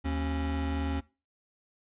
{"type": "tone pair together", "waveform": "square", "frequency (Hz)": [76.54, 273.4], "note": ["D#2", "C#4"], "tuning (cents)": [-28, -24], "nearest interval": "octave + minor seventh", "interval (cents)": 2204, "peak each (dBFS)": [-31, -34], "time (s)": [0.04, 1.01], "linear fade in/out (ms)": 20, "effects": ["noise-tail reverb RT60 0.3 s tail -21 dB re dry", "resampled to 8000 Hz"]}